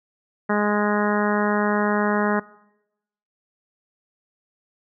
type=harmonic tone; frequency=207.9 Hz; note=G#3; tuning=2 cents sharp; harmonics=1 / 2 / 3 / 4 / 5 / 6 / 7 / 8 / 9; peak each=-22 / -25 / -27 / -28 / -29 / -30 / -30 / -31 / -32 dBFS; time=0.49-2.4 s; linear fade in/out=10 ms; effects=noise-tail reverb RT60 0.9 s tail -22 dB re dry